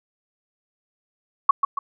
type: tone with echo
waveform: sine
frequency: 1112 Hz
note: C#6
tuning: 5 cents sharp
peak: -8 dBFS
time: 1.49-1.51 s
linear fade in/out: 5 ms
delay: 140 ms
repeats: 2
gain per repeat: -7 dB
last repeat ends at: 1.79 s
effects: none